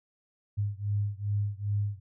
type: beating tone pair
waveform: sine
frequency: 101.5 / 104 Hz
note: G#2 / G#2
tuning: -39 / +3 cents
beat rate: 2.5 Hz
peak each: -30 / -31 dBFS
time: 0.57-2 s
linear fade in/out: 20 ms
effects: none